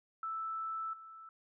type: tone with level steps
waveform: sine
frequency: 1318.5 Hz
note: E6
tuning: in tune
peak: -36 / -49 dBFS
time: 0.23-1.29 s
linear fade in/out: 2 ms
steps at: 0.93 s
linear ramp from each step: 5 ms
effects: none